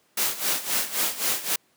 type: noise with tremolo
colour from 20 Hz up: white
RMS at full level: -23 dBFS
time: 0.17-1.56 s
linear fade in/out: 5 ms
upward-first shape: sine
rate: 3.8 Hz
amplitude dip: 80%
effects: pink hiss -64 dBFS RMS until 1.76 s + high-pass 200 Hz 12 dB/octave